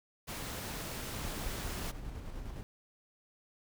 pink noise, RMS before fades -41 dBFS, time 0.27-1.92 s, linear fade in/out 20 ms
brown noise with tremolo, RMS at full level -41 dBFS, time 1.13-2.63 s, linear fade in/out 0 ms, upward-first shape square, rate 9.8 Hz, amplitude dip 30%
effects none

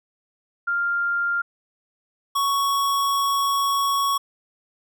sine / square tone pair in turn, 1396.9 / 1113.2 Hz, F6 / C#6, 0 / +7 cents, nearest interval major third, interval 393 cents, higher first, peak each -20 dBFS, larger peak neither, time 0.67-1.42 / 2.35-4.18 s, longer second, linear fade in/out 10 ms, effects none

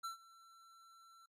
square tone with ADSR envelope, 1345 Hz, E6, 34 cents sharp, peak -40 dBFS, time 0.03-1.26 s, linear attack 18 ms, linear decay 120 ms, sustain -21 dB, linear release 6 ms, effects noise-tail reverb RT60 0.1 s tail -26 dB re dry + low-pass 12000 Hz 12 dB/octave

